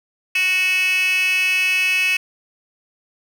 10% pulse tone with high-pass filter, 370 Hz, F#4, in tune, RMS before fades -18 dBFS, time 0.35-2.17 s, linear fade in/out 5 ms, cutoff 2600 Hz, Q 9.2, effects none

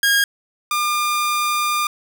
sawtooth tone pair in turn, 1630 / 1203.3 Hz, G#6 / D6, -33 / +42 cents, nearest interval perfect fourth, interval 525 cents, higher first, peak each -10 / -14 dBFS, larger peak first, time 0.03-0.24 / 0.71-1.87 s, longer second, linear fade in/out 2 ms, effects none

